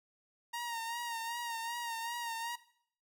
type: tone with vibrato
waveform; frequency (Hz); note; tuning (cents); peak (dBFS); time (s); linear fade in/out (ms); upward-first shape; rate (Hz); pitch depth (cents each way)
sawtooth; 932.3; A#5; 0; -33; 0.53-2.56; 10; sine; 2.6; 44
effects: noise-tail reverb RT60 0.6 s tail -17 dB re dry